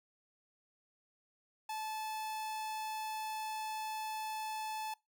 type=tone; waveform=45% pulse; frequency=869 Hz; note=A5; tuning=22 cents flat; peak=-38 dBFS; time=1.69-4.94 s; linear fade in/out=5 ms; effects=noise-tail reverb RT60 0.2 s tail -22 dB re dry